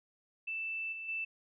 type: tone with level steps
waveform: sine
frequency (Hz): 2650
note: E7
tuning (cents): +9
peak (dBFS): -35 / -40 / -34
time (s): 0.47-1.25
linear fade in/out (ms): 10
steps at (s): 0.92 / 1.08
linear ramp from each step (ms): 10
effects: none